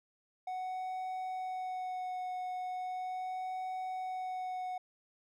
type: tone with vibrato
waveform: triangle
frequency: 740 Hz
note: F#5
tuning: in tune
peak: -34 dBFS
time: 0.47-4.78 s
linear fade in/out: 5 ms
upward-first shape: sine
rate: 0.38 Hz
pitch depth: 14 cents each way
effects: none